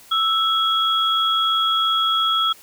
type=tone pair together; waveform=sine; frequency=1318.5 / 3322 Hz; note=E6 / G#7; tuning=0 / 0 cents; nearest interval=octave + major third; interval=1600 cents; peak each=-19 dBFS; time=0.11-2.53 s; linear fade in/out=10 ms; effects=white hiss -47 dBFS RMS until 2.62 s